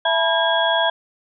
sine tone cluster, 665 / 871 / 974 / 1621 / 3334 Hz, E5 / A5 / B5 / G#6 / G#7, +15 / -18 / -24 / -42 / +6 cents, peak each -20 / -25 / -23 / -22 / -22 dBFS, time 0.05-0.9 s, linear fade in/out 5 ms, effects none

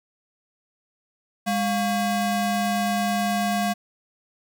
square ring-modulated tone, 454.6 Hz, A#4, 43 cents flat, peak -19 dBFS, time 1.46-3.74 s, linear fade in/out 20 ms, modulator 250 Hz, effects none

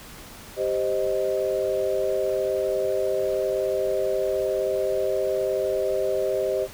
sine chord, C minor, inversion second, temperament equal, 392 / 523.3 / 622.3 Hz, G4 / C5 / Eb5, 0 / 0 / 0 cents, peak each -26 dBFS, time 0.56-6.68 s, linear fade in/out 50 ms, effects pink hiss -43 dBFS RMS until 6.73 s

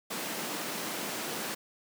pink high-pass noise, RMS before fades -36 dBFS, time 0.1-1.55 s, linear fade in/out 10 ms, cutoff 190 Hz, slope 24 dB/octave, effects none

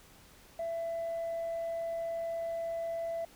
sine tone, 667 Hz, E5, 20 cents sharp, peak -31 dBFS, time 0.59-3.25 s, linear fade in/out 5 ms, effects tanh soft clip ceiling -31 dBFS + pink hiss -58 dBFS RMS until 3.35 s

